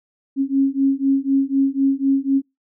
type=beating tone pair; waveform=sine; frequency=270.5 / 274.5 Hz; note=C#4 / C#4; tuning=-42 / -17 cents; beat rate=4 Hz; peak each=-18 dBFS; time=0.36-2.42 s; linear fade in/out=50 ms; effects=noise-tail reverb RT60 0.2 s tail -23 dB re dry